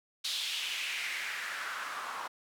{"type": "noise with band-pass filter sweep", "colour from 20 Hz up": "white", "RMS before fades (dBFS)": -37, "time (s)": [0.24, 2.28], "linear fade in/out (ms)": 10, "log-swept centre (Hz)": [3800, 1000], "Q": 2.9, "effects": []}